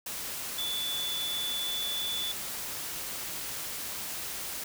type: tone in noise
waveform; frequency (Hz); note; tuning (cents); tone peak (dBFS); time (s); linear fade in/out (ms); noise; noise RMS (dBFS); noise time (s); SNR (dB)
sine; 3468; A7; -26; -31; 0.58-2.32; 5; white; -37; 0.06-4.64; +3
effects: none